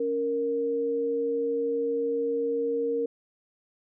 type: tone pair together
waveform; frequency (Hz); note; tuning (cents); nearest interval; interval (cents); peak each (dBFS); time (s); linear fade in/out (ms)
sine; 279.1 / 466.2; C#4 / A#4; +12 / 0; major sixth; 888; -33 / -25; 0-3.06; 5
effects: none